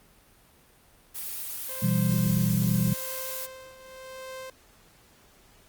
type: noise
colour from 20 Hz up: blue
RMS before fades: -35 dBFS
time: 1.14-3.47 s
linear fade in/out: 20 ms
type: tone with tremolo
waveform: sawtooth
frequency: 522 Hz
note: C5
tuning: 4 cents flat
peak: -33 dBFS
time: 1.69-4.5 s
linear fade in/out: 2 ms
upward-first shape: triangle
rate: 0.84 Hz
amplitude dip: 75%
type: chord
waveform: sine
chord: E minor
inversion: second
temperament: equal with one note detuned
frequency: 123.47 / 167.02 / 196 Hz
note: B2 / E3 / G3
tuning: 0 / +23 / 0 cents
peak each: -26 dBFS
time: 1.82-2.94 s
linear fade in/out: 10 ms
type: clicks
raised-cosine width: 2 ms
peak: -32 dBFS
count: 2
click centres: 2.622 / 2.639 s
effects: pink hiss -58 dBFS RMS until 5.68 s + Opus 32 kbps